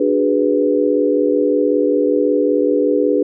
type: chord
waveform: sine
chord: G# half-diminished seventh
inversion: second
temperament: equal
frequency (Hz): 293.7 / 370 / 415.3 / 493.9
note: D4 / F#4 / G#4 / B4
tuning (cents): 0 / 0 / 0 / 0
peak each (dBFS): -17 / -22 / -17 / -17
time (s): 0-3.23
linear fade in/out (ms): 5
effects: none